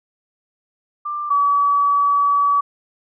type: tone pair in turn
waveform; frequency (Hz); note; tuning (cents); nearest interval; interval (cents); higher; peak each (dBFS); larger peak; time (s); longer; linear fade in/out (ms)
sine; 1185 / 1142.2; D6 / D6; +15 / -49; minor second; 64; first; -22 / -13; second; 1.05-1.3 / 1.3-2.61; second; 10
effects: none